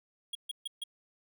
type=tone bursts; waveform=square; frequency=3300 Hz; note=G#7; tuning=12 cents flat; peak=-35 dBFS; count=4; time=0.33-0.838 s; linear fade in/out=5 ms; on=22 ms; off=140 ms; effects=none